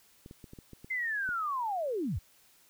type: clicks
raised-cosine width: 3 ms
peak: -34 dBFS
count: 8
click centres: 0.261 / 0.311 / 0.442 / 0.534 / 0.588 / 0.733 / 0.845 / 1.29 s
type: linear sweep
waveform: sine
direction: down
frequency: 2100 to 55 Hz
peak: -30 dBFS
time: 0.9-2.19 s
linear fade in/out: 10 ms
effects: white hiss -63 dBFS RMS until 2.69 s